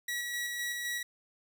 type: tone with tremolo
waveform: sawtooth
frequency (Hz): 1927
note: B6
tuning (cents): -43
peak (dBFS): -29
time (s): 0.08-1.03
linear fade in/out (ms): 5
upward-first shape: square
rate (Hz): 3.9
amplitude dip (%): 25
effects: none